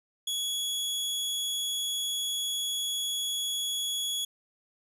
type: tone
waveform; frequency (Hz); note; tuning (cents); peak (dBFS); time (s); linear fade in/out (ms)
sawtooth; 3362; G#7; +20; -26; 0.27-4.25; 5
effects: resampled to 32000 Hz + 11-bit